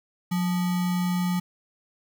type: tone with sample-and-hold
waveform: sine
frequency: 179.4 Hz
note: F3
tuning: 47 cents sharp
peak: -22 dBFS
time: 0.31-1.4 s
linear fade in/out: 10 ms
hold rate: 1050 Hz
effects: none